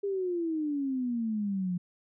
sine exponential sweep, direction down, 406.6 to 174.61 Hz, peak -28 dBFS, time 0.03-1.78 s, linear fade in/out 10 ms, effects none

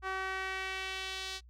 sawtooth tone with band-pass filter sweep, 380.2 Hz, F#4, 47 cents sharp, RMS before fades -38 dBFS, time 0.02-1.41 s, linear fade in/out 50 ms, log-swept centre 1300 to 4300 Hz, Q 1.6, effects noise-tail reverb RT60 0.1 s tail -26 dB re dry + added 60 Hz sine -53 dBFS peak until 1.49 s

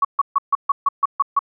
sine tone bursts, 1120 Hz, C#6, 18 cents sharp, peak -12 dBFS, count 9, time 0.02-1.392 s, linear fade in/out 5 ms, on 28 ms, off 140 ms, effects none

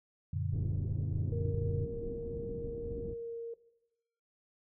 sine chord, Gb augmented, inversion none, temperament equal, 92.5 / 116.54 / 146.83 Hz, Gb2 / Bb2 / D3, 0 / 0 / 0 cents, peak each -34 / -38 / -37 dBFS, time 0.33-1.86 s, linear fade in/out 5 ms
pink low-pass noise, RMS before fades -42 dBFS, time 0.52-3.14 s, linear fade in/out 10 ms, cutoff 370 Hz, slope 24 dB/octave
sine tone with pitch glide, 466.2 to 463.5 Hz, A#4 to A#4, 0 to -10 cents, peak -38 dBFS, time 1.32-3.54 s, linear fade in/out 5 ms, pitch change -10 cents, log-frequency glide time 3.15-3.31 s
effects noise-tail reverb RT60 0.9 s tail -17 dB re dry

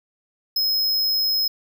square tone, 5130 Hz, E8, 48 cents flat, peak -19 dBFS, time 0.56-1.48 s, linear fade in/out 5 ms, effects none

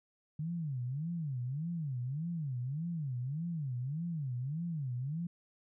sine tone with vibrato, 145.3 Hz, D3, 18 cents flat, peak -34 dBFS, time 0.39-5.27 s, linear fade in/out 5 ms, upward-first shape sine, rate 1.7 Hz, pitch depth 300 cents each way, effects none

